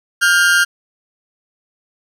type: tone pair together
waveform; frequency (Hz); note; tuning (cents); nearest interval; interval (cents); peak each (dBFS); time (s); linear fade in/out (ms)
40% pulse; 1415.6 / 1589; F6 / G6; +23 / +23; major second; 200; -12; 0.21-0.65; 20
effects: low-pass 12000 Hz 12 dB/octave + 8-bit